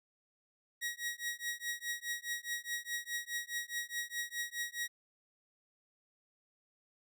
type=tone with tremolo; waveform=sawtooth; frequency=1900 Hz; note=A#6; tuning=33 cents sharp; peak=-30 dBFS; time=0.81-4.88 s; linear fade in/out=20 ms; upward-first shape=triangle; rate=4.8 Hz; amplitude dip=100%; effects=none